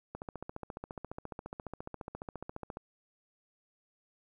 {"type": "click train", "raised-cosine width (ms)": 1, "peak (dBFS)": -26, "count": 39, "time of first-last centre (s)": [0.15, 2.771], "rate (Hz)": 14.5, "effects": ["11-bit"]}